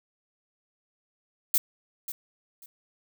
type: noise with echo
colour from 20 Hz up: violet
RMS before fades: -22 dBFS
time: 1.54-1.58 s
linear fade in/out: 2 ms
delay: 540 ms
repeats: 2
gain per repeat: -13 dB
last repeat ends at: 2.66 s
effects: none